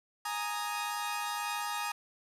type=chord; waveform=sawtooth; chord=Ab suspended second; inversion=none; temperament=equal; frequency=830.6 / 932.3 / 1244.5 Hz; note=Ab5 / Bb5 / Eb6; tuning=0 / 0 / 0 cents; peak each=-34 dBFS; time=0.25-1.92 s; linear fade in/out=5 ms; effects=resampled to 32000 Hz + 10-bit